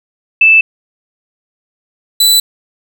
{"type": "tone pair in turn", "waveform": ["sine", "sawtooth"], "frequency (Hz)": [2637, 3981], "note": ["E7", "B7"], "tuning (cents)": [0, 13], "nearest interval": "perfect fifth", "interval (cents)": 713, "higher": "second", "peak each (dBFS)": -3, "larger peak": "neither", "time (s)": [[0.41, 0.61], [2.2, 2.4]], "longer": "neither", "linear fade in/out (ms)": 5, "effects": []}